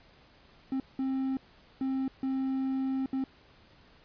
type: tone bursts at uneven times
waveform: triangle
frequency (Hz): 265.4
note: C4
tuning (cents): +25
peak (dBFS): -26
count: 5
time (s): 0.72-0.8 / 0.99-1.37 / 1.81-2.08 / 2.23-3.06 / 3.13-3.24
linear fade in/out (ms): 2
effects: pink hiss -59 dBFS RMS until 4.04 s + resampled to 11025 Hz